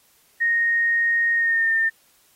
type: tone with pitch glide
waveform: sine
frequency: 1860 to 1807 Hz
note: A#6 to A6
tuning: -4 to +46 cents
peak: -17 dBFS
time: 0.4-1.9 s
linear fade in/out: 20 ms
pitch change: -50 cents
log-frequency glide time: 1.35-1.74 s
effects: white hiss -59 dBFS RMS until 2.35 s + AAC 48 kbps